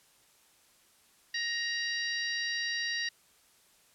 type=harmonic tone with a mistuned harmonic; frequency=936 Hz; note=A#5; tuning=7 cents sharp; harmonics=2 / 3 / 4 / 5 / 6; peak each=-33 / -40 / -40 / -38 / -42 dBFS; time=1.34-3.09 s; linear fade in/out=5 ms; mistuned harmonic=4; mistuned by=+49 cents; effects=white hiss -64 dBFS RMS until 3.94 s + low-pass 12000 Hz 12 dB/octave